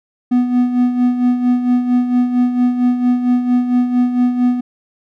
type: tone with tremolo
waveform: triangle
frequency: 246.9 Hz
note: B3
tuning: in tune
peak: -7 dBFS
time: 0.31-4.61 s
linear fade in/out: 10 ms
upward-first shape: sine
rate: 4.4 Hz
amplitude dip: 60%
effects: none